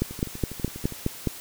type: two click trains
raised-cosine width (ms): 3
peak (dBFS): -23 / -10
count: 11 / 7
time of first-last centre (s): 0.11-0.923 / 0.02-1.273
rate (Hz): 12.3 / 4.79
effects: white hiss -41 dBFS RMS until 1.4 s